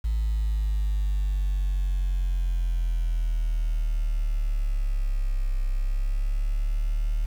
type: exponential two-way sweep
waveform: sine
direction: down then up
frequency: 54.5 to 32.7 to 38.14 Hz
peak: -20 dBFS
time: 0.04-7.26 s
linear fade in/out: 10 ms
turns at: 5.57 s
effects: tanh soft clip ceiling -20 dBFS + 8-bit